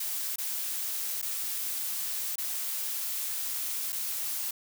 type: noise with dropouts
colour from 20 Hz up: blue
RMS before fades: -33 dBFS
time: 0-4.51 s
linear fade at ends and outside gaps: 5 ms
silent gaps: 0.359-0.383 / 1.217-1.225 / 2.357-2.381 / 3.923-3.926 s
effects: none